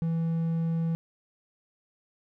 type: tone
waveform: triangle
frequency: 164.81 Hz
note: E3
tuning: in tune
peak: -23 dBFS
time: 0.02-0.95 s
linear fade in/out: 0 ms
effects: none